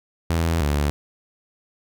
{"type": "tone pair in turn", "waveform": "sawtooth", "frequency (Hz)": [82.7, 72.86], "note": ["E2", "D2"], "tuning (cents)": [6, -13], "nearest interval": "major second", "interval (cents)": 219, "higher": "first", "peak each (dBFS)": -15, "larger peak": "neither", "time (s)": [[0.3, 0.6], [0.6, 0.9]], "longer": "neither", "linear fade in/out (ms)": 0, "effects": []}